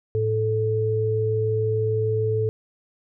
sine tone pair together, 109.15 / 436.6 Hz, A2 / A4, -13 / -13 cents, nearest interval 2 octaves, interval 2400 cents, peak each -23 / -22 dBFS, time 0.15-2.49 s, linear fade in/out 0 ms, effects none

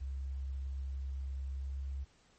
sine tone with pitch glide, 67.3 to 67.92 Hz, C2 to C#2, +49 to -35 cents, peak -36 dBFS, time 0-2.05 s, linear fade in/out 20 ms, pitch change +16 cents, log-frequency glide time 1.53-1.76 s, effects pink hiss -67 dBFS RMS until 2.38 s + MP3 32 kbps

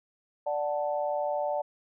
sine chord, D major, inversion none, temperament equal, 587.3 / 740 / 880 Hz, D5 / F#5 / A5, 0 / 0 / 0 cents, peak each -29 / -33 / -34 dBFS, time 0.46-1.62 s, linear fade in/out 10 ms, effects none

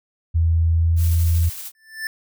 sine tone with pitch glide, 82.41 to 83.46 Hz, E2 to E2, 0 to +22 cents, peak -14 dBFS, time 0.34-1.5 s, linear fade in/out 20 ms, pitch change +22 cents, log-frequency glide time 0.73-1.03 s
blue noise with tremolo, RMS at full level -32 dBFS, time 0.96-1.72 s, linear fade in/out 50 ms, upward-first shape square, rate 13 Hz, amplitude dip 25%
square tone with exponential growth, 1764 Hz, A6, 4 cents sharp, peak -22 dBFS, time 1.75-2.07 s, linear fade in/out 1 ms, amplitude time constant 68 ms
effects none

